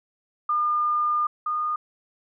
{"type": "tone pair in turn", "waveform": "sine", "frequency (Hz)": [1209, 1223], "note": ["D6", "D#6"], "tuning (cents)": [50, -30], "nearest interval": "unison", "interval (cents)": 20, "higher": "second", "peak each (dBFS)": [-20, -23], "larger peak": "first", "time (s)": [[0.49, 1.27], [1.46, 1.76]], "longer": "first", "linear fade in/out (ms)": 5, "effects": []}